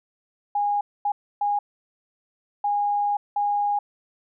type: tone bursts at uneven times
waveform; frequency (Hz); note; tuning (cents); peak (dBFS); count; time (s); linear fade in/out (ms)
sine; 820; G#5; -22; -20; 5; 0.55-0.81 / 1.05-1.12 / 1.41-1.59 / 2.64-3.17 / 3.36-3.79; 5
effects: none